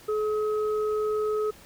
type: tone pair together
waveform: sine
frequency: 427.3 / 1273 Hz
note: G#4 / D#6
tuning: +49 / +39 cents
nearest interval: octave + perfect fifth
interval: 1890 cents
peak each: -24 / -34 dBFS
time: 0.08-1.51 s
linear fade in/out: 10 ms
effects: pink hiss -51 dBFS RMS until 1.65 s